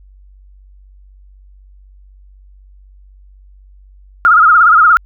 sine tone with vibrato, 1333 Hz, E6, 19 cents sharp, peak -4 dBFS, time 4.25-4.97 s, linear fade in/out 0 ms, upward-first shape sine, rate 17 Hz, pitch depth 120 cents each way, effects added 48 Hz sine -39 dBFS peak until 5.05 s

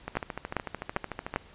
two click trains, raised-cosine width 0.5 ms, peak -11 / -18 dBFS, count 4 / 18, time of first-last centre 0.17-1.36 / 0.08-1.339 s, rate 2.52 / 13.5 Hz, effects pink hiss -54 dBFS RMS until 1.54 s + resampled to 8000 Hz

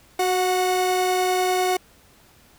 45% pulse tone pair together, 370 / 730 Hz, F#4 / F#5, 0 / -24 cents, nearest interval octave, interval 1176 cents, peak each -22 dBFS, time 0.19-1.77 s, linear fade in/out 5 ms, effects pink hiss -54 dBFS RMS until 2.58 s

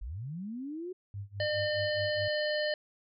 sine linear sweep, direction up, 41.2 to 376 Hz, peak -36 dBFS, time 0.01-0.93 s, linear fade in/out 10 ms
sine tone with tremolo, 100.4 Hz, G2, 42 cents sharp, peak -35 dBFS, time 1.14-2.28 s, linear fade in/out 0 ms, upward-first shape sine, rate 4.8 Hz, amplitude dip 95%
harmonic tone, 604 Hz, D5, 48 cents sharp, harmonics 1 / 3 / 5 / 7 / 8, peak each -30 / -35 / -40 / -39 / -45 dBFS, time 1.4-2.74 s, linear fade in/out 2 ms
effects none

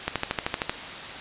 click train, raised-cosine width 0.3 ms, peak -8 dBFS, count 9, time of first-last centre 0.08-0.695 s, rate 13 Hz, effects white hiss -36 dBFS RMS until 1.2 s + resampled to 8000 Hz

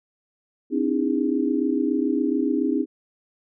sine tone cluster, 260.9 / 297.9 / 325 / 407.7 Hz, C4 / D4 / E4 / G#4, -5 / +25 / -24 / -32 cents, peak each -24 / -24 / -26 / -28 dBFS, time 0.7-2.86 s, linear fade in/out 50 ms, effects none

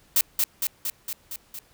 blue noise with echo, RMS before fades -19 dBFS, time 0.16-0.21 s, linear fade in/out 2 ms, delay 230 ms, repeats 6, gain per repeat -3 dB, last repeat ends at 1.59 s, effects pink hiss -59 dBFS RMS until 1.73 s

